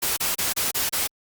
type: noise bursts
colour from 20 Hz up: white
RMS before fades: -24 dBFS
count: 6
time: 0.02-1.075 s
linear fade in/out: 10 ms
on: 150 ms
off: 31 ms
effects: Opus 48 kbps